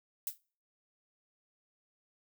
violet noise with exponential decay, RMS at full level -32 dBFS, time 0.27-0.38 s, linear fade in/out 1 ms, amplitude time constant 23 ms, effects noise-tail reverb RT60 0.4 s tail -23 dB re dry

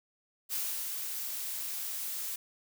blue noise with ADSR envelope, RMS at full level -33 dBFS, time 0.49-2.36 s, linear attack 44 ms, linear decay 310 ms, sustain -4 dB, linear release 6 ms, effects none

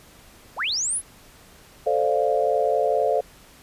sine linear sweep, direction up, 327.9 to 11175 Hz, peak -22 dBFS, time 0.56-1.02 s, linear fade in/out 50 ms
sine chord, D minor seventh, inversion second, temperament equal, 440 / 523.3 / 587.3 / 698.5 Hz, A4 / C5 / D5 / F5, 0 / 0 / 0 / 0 cents, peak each -24 dBFS, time 1.86-3.21 s, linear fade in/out 10 ms
effects pink hiss -50 dBFS RMS until 3.62 s + resampled to 32000 Hz

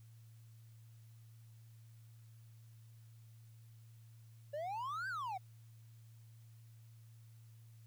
triangle exponential two-way sweep, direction up then down, 564 to 1600 to 719 Hz, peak -37 dBFS, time 4.53-5.38 s, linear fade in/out 10 ms, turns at 5.08 s, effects added 113 Hz sine -56 dBFS peak until 7.86 s + white hiss -73 dBFS RMS until 7.86 s

